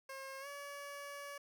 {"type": "tone with pitch glide", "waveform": "15% pulse", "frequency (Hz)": [537, 568.9], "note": ["C5", "C#5"], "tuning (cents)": [45, 45], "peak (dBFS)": -39, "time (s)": [0.09, 1.38], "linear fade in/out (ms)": 5, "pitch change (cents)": 100, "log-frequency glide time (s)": [0.4, 0.47], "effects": []}